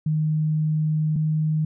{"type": "tone pair in turn", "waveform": "sine", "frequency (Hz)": [154.8, 155.34], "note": ["D#3", "D#3"], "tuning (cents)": [-9, -2], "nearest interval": "unison", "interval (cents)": 7, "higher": "second", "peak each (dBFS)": -19, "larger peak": "neither", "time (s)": [[0.06, 1.16], [1.16, 1.65]], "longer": "first", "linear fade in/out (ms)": 5, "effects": []}